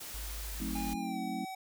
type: noise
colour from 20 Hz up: white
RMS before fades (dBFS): -44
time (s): 0-0.94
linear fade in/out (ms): 10
type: tone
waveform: sine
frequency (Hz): 52.7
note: G#1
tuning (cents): +26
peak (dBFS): -39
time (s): 0.14-0.95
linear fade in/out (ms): 5
type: chord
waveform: sine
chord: F# diminished seventh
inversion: none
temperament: just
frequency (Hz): 185 / 222 / 266.4 / 319.7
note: F#3 / A3 / C4 / Eb4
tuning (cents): 0 / +16 / +31 / +47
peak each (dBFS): -41 / -39 / -40 / -42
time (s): 0.6-1.45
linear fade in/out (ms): 5
type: tone with pitch glide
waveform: square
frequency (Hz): 814 to 759.5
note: G#5 to F#5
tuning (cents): -35 to +45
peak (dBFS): -40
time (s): 0.75-1.55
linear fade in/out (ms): 5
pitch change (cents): -120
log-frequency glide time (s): 0.97-1.19
effects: none